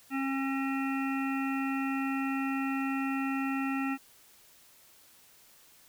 harmonic tone, 270 Hz, C#4, 45 cents flat, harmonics 1 / 3 / 5 / 7 / 9 / 10, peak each -30 / -39 / -39 / -41 / -44 / -42 dBFS, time 0.1-3.98 s, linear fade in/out 50 ms, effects white hiss -59 dBFS RMS until 5.88 s

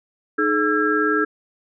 sine tone cluster, 306.6 / 425.4 / 1341 / 1629 Hz, D#4 / G#4 / E6 / G#6, -25 / +42 / +29 / -34 cents, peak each -22 dBFS, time 0.38-1.25 s, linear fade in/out 10 ms, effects none

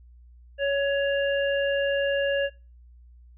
harmonic tone, 559 Hz, C#5, 14 cents sharp, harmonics 1 / 3 / 5, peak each -23 / -29 / -33 dBFS, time 0.58-2.5 s, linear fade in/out 50 ms, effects noise-tail reverb RT60 0.4 s tail -26 dB re dry + added 60 Hz sine -48 dBFS peak until 3.37 s

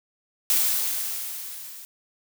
blue noise with level ramp, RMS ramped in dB -20 to -42 dBFS, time 0.5-1.85 s, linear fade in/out 0 ms, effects none

